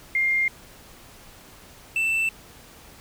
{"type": "tone pair in turn", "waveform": ["sine", "triangle"], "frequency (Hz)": [2114, 2663], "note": ["C7", "E7"], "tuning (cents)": [17, 17], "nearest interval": "major third", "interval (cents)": 400, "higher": "second", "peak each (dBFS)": -19, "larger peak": "neither", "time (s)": [[0.15, 0.48], [1.96, 2.29]], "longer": "neither", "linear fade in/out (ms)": 2, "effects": ["pink hiss -48 dBFS RMS until 3 s"]}